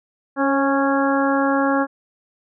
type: harmonic tone with a mistuned harmonic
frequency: 276.1 Hz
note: C#4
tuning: 7 cents flat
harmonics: 1 / 2 / 3 / 4 / 5 / 6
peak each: -19 / -22 / -24 / -25 / -26 / -27 dBFS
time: 0.36-1.87 s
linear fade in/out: 50 ms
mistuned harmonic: 2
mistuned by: -24 cents
effects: none